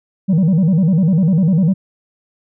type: tone with vibrato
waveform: sine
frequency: 174.61 Hz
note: F3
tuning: in tune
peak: -7 dBFS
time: 0.28-1.74 s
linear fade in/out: 20 ms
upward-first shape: square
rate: 10 Hz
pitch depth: 170 cents each way
effects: tanh soft clip ceiling -9 dBFS